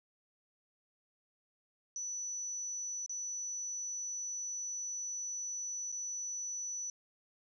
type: tone with dropouts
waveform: sine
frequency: 5950 Hz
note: F#8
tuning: 9 cents sharp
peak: -37 dBFS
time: 1.96-6.9 s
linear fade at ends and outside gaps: 1 ms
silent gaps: 3.062-3.095 / 5.918-5.924 s
effects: none